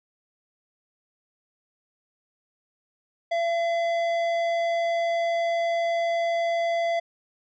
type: tone with tanh clipping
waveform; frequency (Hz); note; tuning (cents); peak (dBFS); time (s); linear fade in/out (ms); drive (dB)
sine; 677; E5; +46; -24; 3.31-7; 10; 12
effects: none